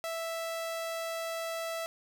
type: tone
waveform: sawtooth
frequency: 659.3 Hz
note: E5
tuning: in tune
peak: -30 dBFS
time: 0.04-1.86 s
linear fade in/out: 0 ms
effects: none